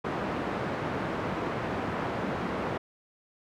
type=band-pass noise; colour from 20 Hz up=pink; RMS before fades=-32 dBFS; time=0.04-2.78 s; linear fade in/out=10 ms; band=140 to 1500 Hz; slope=12 dB/octave; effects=none